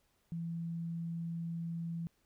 sine tone, 167.4 Hz, E3, 27 cents sharp, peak -36 dBFS, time 0.32-2.07 s, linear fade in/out 0 ms, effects pink hiss -75 dBFS RMS until 2.25 s

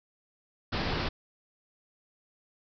pink low-pass noise, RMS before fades -31 dBFS, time 0.72-1.09 s, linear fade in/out 10 ms, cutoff 5200 Hz, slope 96 dB/octave, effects none

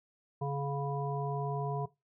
harmonic tone, 140.7 Hz, C#3, 26 cents sharp, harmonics 1 / 3 / 5 / 7, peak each -33 / -38 / -40 / -41 dBFS, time 0.41-1.86 s, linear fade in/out 10 ms, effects noise-tail reverb RT60 0.2 s tail -18 dB re dry

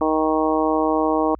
harmonic tone, 156.7 Hz, D#3, 13 cents sharp, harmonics 2 / 3 / 4 / 5 / 6 / 7, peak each -21 / -23 / -24 / -25 / -26 / -26 dBFS, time 0.01-1.35 s, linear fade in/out 2 ms, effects added 60 Hz sine -41 dBFS peak until 1.39 s

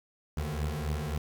25% pulse beating tone pair, 73.42 / 77.12 Hz, D2 / D#2, 0 / -15 cents, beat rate 3.7 Hz, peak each -30 dBFS, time 0.37-1.18 s, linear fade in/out 5 ms, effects 9-bit

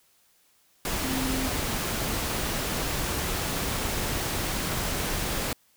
sine tone in noise, 261.6 Hz, C4, in tune, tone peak -29 dBFS, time 1.04-1.48 s, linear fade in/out 2 ms, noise pink, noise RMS -29 dBFS, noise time 0.85-5.53 s, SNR -3 dB, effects white hiss -64 dBFS RMS until 5.76 s

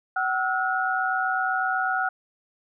sine tone cluster, 757 / 1313 / 1441 Hz, F#5 / E6 / F#6, +39 / -7 / -46 cents, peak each -26 / -30 / -25 dBFS, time 0.16-2.09 s, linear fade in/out 5 ms, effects none

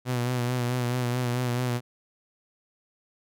sawtooth tone with vibrato, 123.47 Hz, B2, in tune, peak -21 dBFS, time 0.05-1.81 s, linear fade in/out 50 ms, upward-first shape sine, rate 4.6 Hz, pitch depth 42 cents each way, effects none

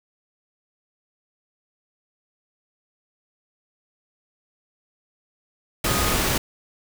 sine tone in noise, 1245 Hz, D#6, 1 cent sharp, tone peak -29 dBFS, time 5.86-6.14 s, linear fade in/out 5 ms, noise pink, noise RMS -22 dBFS, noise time 5.84-6.38 s, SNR -10 dB, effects none

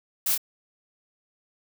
blue noise with echo, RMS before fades -25 dBFS, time 0.26-0.35 s, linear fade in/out 5 ms, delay 28 ms, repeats 1, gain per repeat -3 dB, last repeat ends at 0.378 s, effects none

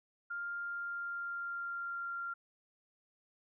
sine tone with pitch glide, 1400 to 1385.5 Hz, F6 to F6, +4 to -14 cents, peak -37 dBFS, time 0.3-2.34 s, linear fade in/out 10 ms, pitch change -18 cents, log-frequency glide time 0.58-2.12 s, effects none

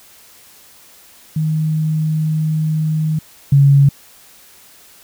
sine tone pair in turn, 156.1 / 140 Hz, D#3 / C#3, +6 / +18 cents, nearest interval major second, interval 188 cents, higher first, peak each -14 / -6 dBFS, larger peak second, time 1.36-3.19 / 3.52-3.89 s, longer first, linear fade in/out 5 ms, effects white hiss -45 dBFS RMS until 5.03 s

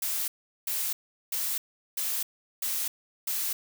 blue noise bursts, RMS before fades -30 dBFS, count 6, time 0.02-3.53 s, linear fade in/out 5 ms, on 260 ms, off 390 ms, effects none

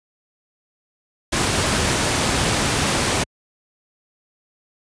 pink noise, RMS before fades -19 dBFS, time 1.32-3.24 s, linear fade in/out 10 ms, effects high-pass 60 Hz 12 dB/octave + resampled to 22050 Hz

